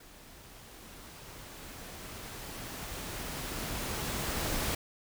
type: noise with level ramp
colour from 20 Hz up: pink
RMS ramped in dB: -54 to -32 dBFS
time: 0-4.75 s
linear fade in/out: 5 ms
effects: none